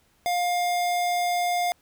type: tone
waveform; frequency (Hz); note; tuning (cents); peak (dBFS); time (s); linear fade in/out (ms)
square; 707; F5; +21; -23; 0.26-1.72; 0
effects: pink hiss -64 dBFS RMS until 1.81 s